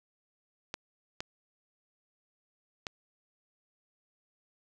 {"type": "clicks", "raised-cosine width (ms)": 0.2, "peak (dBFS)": -18, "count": 3, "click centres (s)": [0.741, 1.205, 2.868], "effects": []}